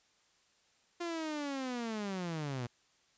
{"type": "linear sweep", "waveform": "sawtooth", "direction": "down", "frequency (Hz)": [349.2, 116.54], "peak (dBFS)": -32, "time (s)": [1, 2.67], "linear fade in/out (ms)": 10, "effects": ["white hiss -70 dBFS RMS until 3.17 s", "resampled to 16000 Hz"]}